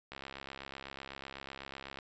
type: click train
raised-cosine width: 0.3 ms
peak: -27 dBFS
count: 128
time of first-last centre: 0.12-1.988 s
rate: 68 Hz
effects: resampled to 16000 Hz